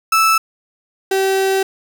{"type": "tone pair in turn", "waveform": "35% pulse", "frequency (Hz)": [1314, 385.2], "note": ["E6", "G4"], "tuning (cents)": [-6, -30], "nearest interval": "octave + major sixth", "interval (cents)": 2124, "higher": "first", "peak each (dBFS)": [-9, -12], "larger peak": "first", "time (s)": [[0.12, 0.38], [1.11, 1.63]], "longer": "second", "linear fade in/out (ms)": 5, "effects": []}